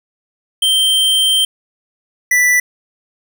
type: tone pair in turn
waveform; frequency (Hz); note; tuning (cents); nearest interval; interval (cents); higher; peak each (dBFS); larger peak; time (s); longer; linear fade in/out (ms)
square; 3136 / 1975.6; G7 / B6; 0 / 0; minor sixth; 800; first; -11 / -10; second; 0.62-1.45 / 2.31-2.6; first; 5
effects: none